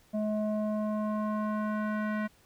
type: tone with low-pass filter sweep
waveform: square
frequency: 212.9 Hz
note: G#3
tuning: 43 cents sharp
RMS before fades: -31 dBFS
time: 0.13-2.28 s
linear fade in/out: 20 ms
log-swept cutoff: 580 to 1800 Hz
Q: 2.4
effects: pink hiss -63 dBFS RMS until 2.45 s